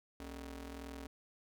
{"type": "ring-modulated tone", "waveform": "sawtooth", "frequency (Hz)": 170, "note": "F3", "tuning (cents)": -46, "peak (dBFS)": -38, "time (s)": [0.2, 1.07], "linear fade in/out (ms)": 2, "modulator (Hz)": 106, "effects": []}